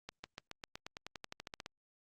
accelerating click train, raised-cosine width 0.2 ms, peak -26 dBFS, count 17, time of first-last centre 0.09-1.661 s, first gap 150 ms, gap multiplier 0.94, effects Opus 48 kbps

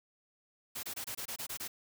white noise bursts, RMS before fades -40 dBFS, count 9, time 0.75-1.68 s, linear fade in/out 10 ms, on 82 ms, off 24 ms, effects none

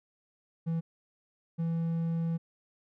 triangle tone pair in turn, 164.81 / 165.75 Hz, E3 / E3, 0 / +10 cents, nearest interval unison, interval 10 cents, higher second, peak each -26 dBFS, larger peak neither, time 0.66-0.81 / 1.58-2.38 s, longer second, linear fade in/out 20 ms, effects none

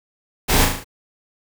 pink noise with echo, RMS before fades -17 dBFS, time 0.48-0.66 s, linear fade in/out 20 ms, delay 37 ms, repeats 5, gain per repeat -4 dB, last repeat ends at 0.845 s, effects none

